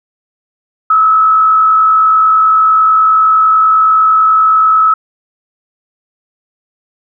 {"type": "tone with frequency modulation", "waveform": "sine", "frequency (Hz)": 1294, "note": "E6", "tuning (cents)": -32, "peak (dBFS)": -5, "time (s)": [0.9, 4.94], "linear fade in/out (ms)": 5, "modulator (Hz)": 50.8, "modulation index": 0.47, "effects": []}